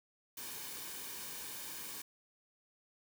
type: noise with comb filter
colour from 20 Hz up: white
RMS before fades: -45 dBFS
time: 0.37-2.02 s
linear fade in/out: 5 ms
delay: 1.5 ms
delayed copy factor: -0.55
effects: none